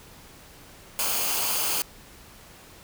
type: noise with comb filter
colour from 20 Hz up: white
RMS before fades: -26 dBFS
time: 0.99-1.82 s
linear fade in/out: 0 ms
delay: 0.53 ms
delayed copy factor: -0.55
effects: pink hiss -49 dBFS RMS until 2.83 s